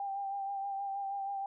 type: tone with vibrato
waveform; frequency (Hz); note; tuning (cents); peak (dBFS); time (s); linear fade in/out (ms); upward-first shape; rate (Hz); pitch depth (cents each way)
sine; 791; G5; +15; -34; 0-1.46; 2; sine; 6.3; 26
effects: none